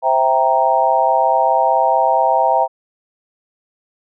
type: chord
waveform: sine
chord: C dominant seventh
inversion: none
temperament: equal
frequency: 523.3 / 659.3 / 784 / 932.3 Hz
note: C5 / E5 / G5 / Bb5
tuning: 0 / 0 / 0 / 0 cents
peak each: -20 / -17 / -16 / -16 dBFS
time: 0.02-2.68 s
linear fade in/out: 50 ms
effects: none